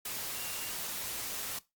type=tone in noise; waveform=sine; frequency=2776 Hz; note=F7; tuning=11 cents flat; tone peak=-46 dBFS; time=0.35-0.71 s; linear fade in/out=5 ms; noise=white; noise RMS=-38 dBFS; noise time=0.05-1.59 s; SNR=-11 dB; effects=noise-tail reverb RT60 0.2 s tail -18 dB re dry + Opus 48 kbps